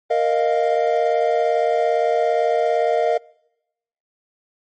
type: chord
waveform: triangle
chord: Bb suspended fourth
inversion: none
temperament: just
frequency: 466.2 / 621.6 / 699.2 Hz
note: Bb4 / Eb5 / F5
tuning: 0 / -2 / +2 cents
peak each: -18 dBFS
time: 0.1-3.18 s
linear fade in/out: 10 ms
effects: noise-tail reverb RT60 0.9 s tail -26 dB re dry + MP3 32 kbps